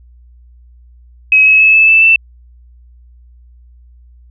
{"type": "tone with pitch steps", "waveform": "sine", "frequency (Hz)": [2550, 2572, 2595, 2617, 2640, 2663], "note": ["D#7", "E7", "E7", "E7", "E7", "E7"], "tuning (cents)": [42, -43, -28, -13, 2, 17], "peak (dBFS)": -4, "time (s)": [1.32, 2.16], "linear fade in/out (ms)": 2, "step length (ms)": 140, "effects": ["added 60 Hz sine -39 dBFS peak until 4.3 s"]}